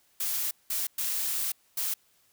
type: noise bursts at uneven times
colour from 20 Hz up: blue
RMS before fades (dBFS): -30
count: 4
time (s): 0.2-0.51 / 0.7-0.87 / 0.98-1.52 / 1.77-1.94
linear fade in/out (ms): 5
effects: white hiss -66 dBFS RMS until 2.32 s